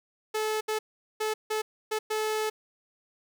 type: tone bursts at uneven times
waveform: sawtooth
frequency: 432.4 Hz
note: A4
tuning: 30 cents flat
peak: -23 dBFS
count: 6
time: 0.34-0.61 / 0.68-0.79 / 1.2-1.34 / 1.5-1.62 / 1.91-1.99 / 2.1-2.5 s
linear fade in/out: 10 ms
effects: none